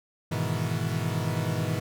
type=chord; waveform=40% pulse; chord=E major seventh; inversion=first; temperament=equal; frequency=103.83 / 123.47 / 155.56 / 164.81 Hz; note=G#2 / B2 / D#3 / E3; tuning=0 / 0 / 0 / 0 cents; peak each=-31 dBFS; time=0.31-1.8 s; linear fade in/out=10 ms; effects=none